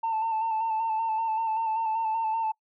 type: tone with vibrato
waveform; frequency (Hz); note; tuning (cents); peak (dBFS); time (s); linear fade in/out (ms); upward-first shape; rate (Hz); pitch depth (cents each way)
sine; 891; A5; +22; -23; 0.03-2.52; 10; square; 5.2; 30
effects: noise-tail reverb RT60 0.1 s tail -24 dB re dry + tanh soft clip ceiling -22 dBFS